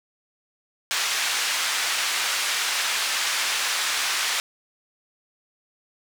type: band-pass noise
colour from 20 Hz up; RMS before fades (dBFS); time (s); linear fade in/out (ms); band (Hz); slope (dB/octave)
pink; -25; 0.91-4.4; 0; 1500 to 7900; 12
effects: none